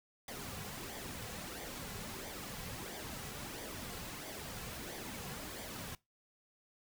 pink noise with flanger, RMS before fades -45 dBFS, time 0.28-5.95 s, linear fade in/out 2 ms, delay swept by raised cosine 0.73 to 3.33 ms, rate 1.5 Hz, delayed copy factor -0.55, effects noise-tail reverb RT60 0.2 s tail -21 dB re dry

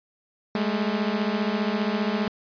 sawtooth beating tone pair, 203.3 / 218.3 Hz, G#3 / A3, -37 / -13 cents, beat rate 15 Hz, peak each -22 dBFS, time 0.55-2.28 s, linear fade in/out 2 ms, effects resampled to 11025 Hz

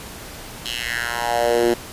10% pulse tone with high-pass filter sweep, 118.8 Hz, A#2, 33 cents sharp, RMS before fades -21 dBFS, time 0.65-1.74 s, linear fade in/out 5 ms, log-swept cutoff 3400 to 300 Hz, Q 3.2, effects pink hiss -36 dBFS RMS until 1.92 s + resampled to 32000 Hz

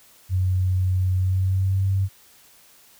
sine tone with pitch glide, 92.5 to 96.6 Hz, F#2 to G2, 0 to -25 cents, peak -18 dBFS, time 0.29-2.09 s, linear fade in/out 50 ms, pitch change +75 cents, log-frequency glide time 1.16-1.86 s, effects white hiss -53 dBFS RMS until 2.99 s

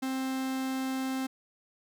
45% pulse tone, 263.2 Hz, C4, 10 cents sharp, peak -30 dBFS, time 0.02-1.27 s, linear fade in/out 10 ms, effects none

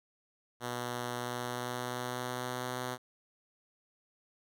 5% pulse tone with pitch glide, 122.1 to 125.61 Hz, B2 to B2, -19 to +30 cents, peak -24 dBFS, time 0.6-2.98 s, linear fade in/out 50 ms, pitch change +49 cents, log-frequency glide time 1.14-2.76 s, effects none

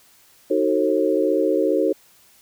sine chord, D# diminished seventh, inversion none, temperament just, 311.1 / 373.4 / 448 / 537.6 Hz, D#4 / F#4 / A4 / C5, 0 / +16 / +31 / +47 cents, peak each -22 dBFS, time 0.5-1.93 s, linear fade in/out 10 ms, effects white hiss -54 dBFS RMS until 2.41 s

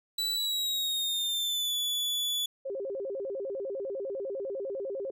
40% pulse tone with pitch glide, 3953 to 3441 Hz, B7 to A7, +1 to -39 cents, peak -27 dBFS, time 0.18-2.46 s, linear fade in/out 5 ms, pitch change -240 cents, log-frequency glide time 0.34-1.77 s
sine tone with vibrato, 463.1 Hz, A#4, 11 cents flat, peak -32 dBFS, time 2.65-5.11 s, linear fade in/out 10 ms, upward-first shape square, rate 10 Hz, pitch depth 260 cents each way
effects none

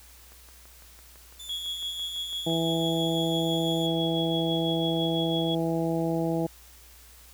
click train, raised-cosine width 0.5 ms, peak -38 dBFS, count 14, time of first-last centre 0.32-2.498 s, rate 5.97 Hz
sawtooth tone with pitch glide, 3520 to 3496 Hz, A7 to A7, 0 to -12 cents, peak -37 dBFS, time 1.39-3.87 s, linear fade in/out 10 ms, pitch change -12 cents, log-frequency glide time 2.4-2.93 s
sine tone with tremolo, 3348 Hz, G#7, 13 cents sharp, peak -29 dBFS, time 1.49-5.55 s, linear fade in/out 5 ms, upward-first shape sine, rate 6 Hz, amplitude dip 50%
harmonic tone, 164.81 Hz, E3, in tune, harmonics 1 / 2 / 3 / 4 / 5, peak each -29 / -28 / -32 / -33 / -37 dBFS, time 2.46-6.47 s, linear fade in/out 10 ms
effects added 60 Hz sine -53 dBFS peak until 7.33 s + white hiss -53 dBFS RMS until 7.33 s

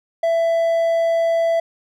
triangle tone, 665 Hz, E5, 15 cents sharp, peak -13 dBFS, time 0.23-1.6 s, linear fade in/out 5 ms, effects none

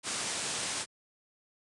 white low-pass noise, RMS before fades -35 dBFS, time 0.03-0.86 s, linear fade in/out 50 ms, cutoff 9700 Hz, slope 96 dB/octave, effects high-pass 100 Hz 12 dB/octave

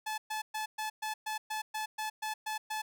sawtooth tone bursts, 864 Hz, A5, 32 cents flat, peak -30 dBFS, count 12, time 0.06-2.82 s, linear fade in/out 10 ms, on 120 ms, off 120 ms, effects none

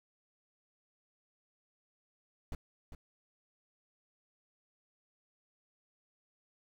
brown noise with echo, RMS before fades -38 dBFS, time 2.52-2.55 s, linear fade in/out 2 ms, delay 400 ms, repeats 1, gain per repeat -9 dB, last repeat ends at 2.95 s, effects none

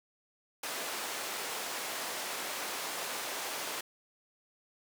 pink band-pass noise, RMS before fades -38 dBFS, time 0.63-3.81 s, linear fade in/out 5 ms, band 520 to 16000 Hz, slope 12 dB/octave, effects none

